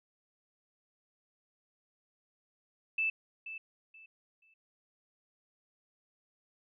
sine tone with echo, 2637 Hz, E7, in tune, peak -28 dBFS, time 2.98-3.1 s, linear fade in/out 5 ms, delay 480 ms, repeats 3, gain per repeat -12 dB, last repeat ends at 4.54 s, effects none

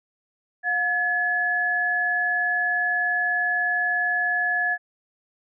sine tone pair together, 715.2 / 1706 Hz, F5 / G#6, +41 / +46 cents, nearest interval octave + minor third, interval 1505 cents, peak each -28 / -21 dBFS, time 0.63-4.78 s, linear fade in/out 50 ms, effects none

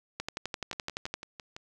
two click trains, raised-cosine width 0.2 ms, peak -16 / -24 dBFS, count 12 / 6, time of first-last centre 0.2-1.14 / 0.73-1.565 s, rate 11.7 / 5.99 Hz, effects none

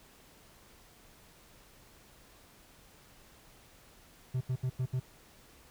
triangle tone bursts at uneven times, 128.3 Hz, C3, 34 cents flat, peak -27 dBFS, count 5, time 4.34-4.41 / 4.49-4.56 / 4.63-4.7 / 4.79-4.86 / 4.93-5 s, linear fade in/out 10 ms, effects pink hiss -59 dBFS RMS until 5.7 s

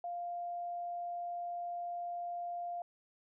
sine tone, 698.5 Hz, F5, in tune, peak -37 dBFS, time 0.04-2.82 s, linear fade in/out 2 ms, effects none

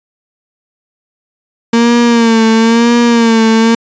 35% pulse tone with vibrato, 230.4 Hz, A#3, 20 cents flat, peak -4 dBFS, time 1.73-3.75 s, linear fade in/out 5 ms, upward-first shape sine, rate 1 Hz, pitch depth 56 cents each way, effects resampled to 16000 Hz

